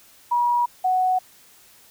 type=tone pair in turn; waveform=sine; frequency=962 / 741.1 Hz; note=B5 / F#5; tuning=-46 / +3 cents; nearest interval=perfect fourth; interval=451 cents; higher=first; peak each=-17 dBFS; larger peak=neither; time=0.31-0.66 / 0.84-1.19 s; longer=neither; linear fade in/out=10 ms; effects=white hiss -52 dBFS RMS until 1.9 s